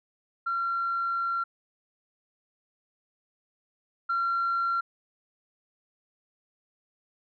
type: tone pair in turn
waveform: sine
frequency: 1370 / 1370 Hz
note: F6 / F6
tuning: -34 / -34 cents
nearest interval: unison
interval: 0 cents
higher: neither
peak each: -25 / -23 dBFS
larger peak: second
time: 0.46-1.44 / 4.09-4.81 s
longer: first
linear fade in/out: 10 ms
effects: tanh soft clip ceiling -21 dBFS